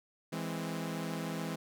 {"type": "chord", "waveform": "sawtooth", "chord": "E augmented", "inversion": "none", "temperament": "equal", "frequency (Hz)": [164.81, 207.7, 261.6], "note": ["E3", "G#3", "B#3"], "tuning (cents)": [0, 0, 0], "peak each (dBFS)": [-34, -37, -38], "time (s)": [0.32, 1.56], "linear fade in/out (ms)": 10, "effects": []}